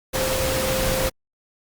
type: tone in noise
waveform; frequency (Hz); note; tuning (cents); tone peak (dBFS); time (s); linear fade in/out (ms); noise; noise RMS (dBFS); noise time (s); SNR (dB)
sine; 523.3; C5; 0; -24; 0.13-1.1; 20; pink; -24; 0.13-1.1; -3
effects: Opus 48 kbps